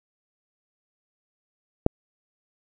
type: click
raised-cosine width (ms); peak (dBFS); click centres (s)
2; -3; 1.864
effects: none